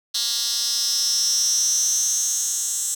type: tone with high-pass filter sweep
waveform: 10% pulse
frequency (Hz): 235.4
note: A#3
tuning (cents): +17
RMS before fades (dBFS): -22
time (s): 0.14-2.95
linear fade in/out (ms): 10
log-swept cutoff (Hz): 4500 to 7300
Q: 8.4
effects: none